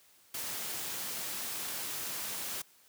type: noise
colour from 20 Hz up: white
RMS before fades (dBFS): -38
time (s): 0.34-2.62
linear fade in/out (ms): 5
effects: white hiss -63 dBFS RMS until 2.88 s + high-pass 100 Hz 12 dB/octave